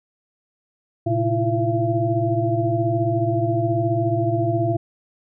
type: tone cluster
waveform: sine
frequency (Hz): 114.9 / 133.8 / 327.6 / 341.9 / 677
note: A#2 / C3 / E4 / F4 / E5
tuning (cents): -25 / +39 / -11 / -37 / +46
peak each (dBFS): -22 / -29 / -27 / -24 / -23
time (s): 1.06-4.77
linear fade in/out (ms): 10
effects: none